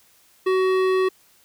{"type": "tone with hard clipping", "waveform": "sine", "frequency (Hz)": 375.3, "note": "F#4", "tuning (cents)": 25, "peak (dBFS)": -19, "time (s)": [0.46, 1.09], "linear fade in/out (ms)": 10, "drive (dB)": 15, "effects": ["white hiss -57 dBFS RMS until 1.44 s"]}